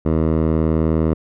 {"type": "tone with low-pass filter", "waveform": "10% pulse", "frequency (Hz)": 79.7, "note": "D#2", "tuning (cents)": 42, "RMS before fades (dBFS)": -17, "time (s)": [0.05, 1.14], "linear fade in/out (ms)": 10, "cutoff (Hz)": 790, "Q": 0.61, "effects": []}